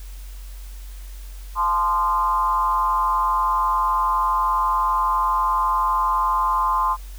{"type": "tone with frequency modulation", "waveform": "sine", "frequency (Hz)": 1039, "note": "C6", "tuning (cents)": -12, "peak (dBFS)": -17, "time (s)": [1.55, 6.97], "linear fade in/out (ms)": 50, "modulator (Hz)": 173, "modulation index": 0.81, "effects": ["added 46 Hz sine -33 dBFS peak until 7.18 s", "white hiss -48 dBFS RMS until 7.18 s"]}